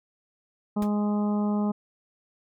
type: harmonic tone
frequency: 207.7 Hz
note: G#3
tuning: in tune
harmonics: 1 / 2 / 3 / 4 / 5 / 6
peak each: -23 / -35 / -37 / -37 / -41 / -43 dBFS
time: 0.76-1.72 s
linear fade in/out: 10 ms
type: noise with exponential decay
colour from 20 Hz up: pink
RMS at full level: -36 dBFS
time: 0.82-0.9 s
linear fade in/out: 2 ms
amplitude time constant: 17 ms
effects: none